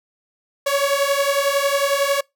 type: beating tone pair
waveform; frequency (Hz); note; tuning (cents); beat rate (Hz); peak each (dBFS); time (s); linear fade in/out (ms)
sawtooth; 554.4 / 565.4; C#5 / C#5; 0 / +34; 11; -16 / -16; 0.66-2.21; 10
effects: noise-tail reverb RT60 0.2 s tail -26 dB re dry